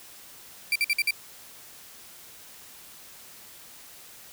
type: tone bursts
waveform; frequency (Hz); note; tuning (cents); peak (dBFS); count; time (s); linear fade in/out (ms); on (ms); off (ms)
35% pulse; 2349; D7; 0; -19; 5; 0.72-1.108; 2; 36; 52
effects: white hiss -48 dBFS RMS until 4.32 s